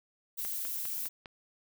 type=noise; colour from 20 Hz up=violet; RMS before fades=-36 dBFS; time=0.37-1.09 s; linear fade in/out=20 ms
type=click train; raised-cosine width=0.3 ms; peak=-28 dBFS; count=5; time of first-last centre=0.45-1.258 s; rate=4.95 Hz
effects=none